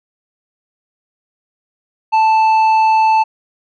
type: tone with tanh clipping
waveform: triangle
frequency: 880 Hz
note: A5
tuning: in tune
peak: -10 dBFS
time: 2.12-3.24 s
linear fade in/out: 20 ms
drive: 11 dB
effects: none